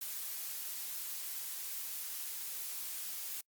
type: noise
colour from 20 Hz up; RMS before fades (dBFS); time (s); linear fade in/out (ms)
blue; -41; 0.01-3.41; 5
effects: noise-tail reverb RT60 0.1 s tail -26 dB re dry + Opus 48 kbps